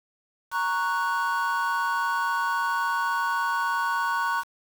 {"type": "chord", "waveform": "triangle", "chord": "F# major", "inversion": "first", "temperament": "equal", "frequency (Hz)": [932.3, 1108.7, 1480], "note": ["A#5", "C#6", "F#6"], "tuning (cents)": [0, 0, 0], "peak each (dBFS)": -26, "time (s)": [0.51, 4.44], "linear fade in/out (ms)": 50, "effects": ["7-bit"]}